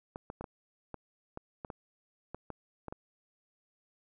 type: clicks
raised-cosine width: 1 ms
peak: -26 dBFS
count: 12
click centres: 0.159 / 0.301 / 0.41 / 0.442 / 0.943 / 1.374 / 1.648 / 1.702 / 2.346 / 2.503 / 2.883 / 2.925 s
effects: none